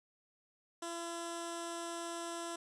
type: tone with low-pass filter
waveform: 15% pulse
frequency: 338.6 Hz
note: E4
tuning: 46 cents sharp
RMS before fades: -42 dBFS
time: 0.82-2.56 s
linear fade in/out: 5 ms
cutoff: 8600 Hz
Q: 2.9
effects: none